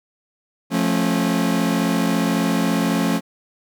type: chord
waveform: 40% pulse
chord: F augmented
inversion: none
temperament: just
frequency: 174.61 / 218.3 / 272.8 Hz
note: F3 / A3 / C#4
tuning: 0 / -13 / -28 cents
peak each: -21 dBFS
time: 0.7-3.21 s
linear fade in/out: 50 ms
effects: none